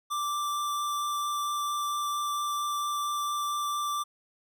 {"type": "tone with vibrato", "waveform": "square", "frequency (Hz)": 1174.7, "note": "D6", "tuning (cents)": 0, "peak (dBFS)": -29, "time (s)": [0.1, 4.04], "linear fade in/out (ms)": 20, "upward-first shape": "triangle", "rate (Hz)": 4.4, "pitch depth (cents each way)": 8, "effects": []}